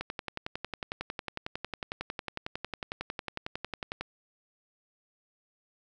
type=click train; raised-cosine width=0.3 ms; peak=-18 dBFS; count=45; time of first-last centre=0.01-4.01 s; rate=11 Hz; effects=none